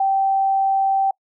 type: tone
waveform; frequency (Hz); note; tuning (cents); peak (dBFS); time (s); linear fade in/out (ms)
sine; 778; G5; -13; -15; 0-1.11; 5
effects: noise-tail reverb RT60 0.1 s tail -26 dB re dry